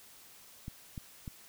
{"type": "clicks", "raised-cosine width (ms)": 5, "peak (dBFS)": -28, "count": 3, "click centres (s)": [0.681, 0.978, 1.278], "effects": ["white hiss -56 dBFS RMS until 1.48 s"]}